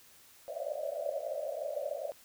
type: band-pass noise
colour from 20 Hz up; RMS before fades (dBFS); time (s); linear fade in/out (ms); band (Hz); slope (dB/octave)
pink; -37; 0.48-2.12; 0; 540 to 660; 96
effects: white hiss -59 dBFS RMS until 2.24 s